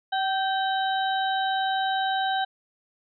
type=harmonic tone with a mistuned harmonic; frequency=767 Hz; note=G5; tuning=38 cents flat; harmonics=1 / 2 / 4 / 5; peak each=-24 / -30 / -36 / -34 dBFS; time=0.12-2.45 s; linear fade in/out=10 ms; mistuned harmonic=2; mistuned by=+36 cents; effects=none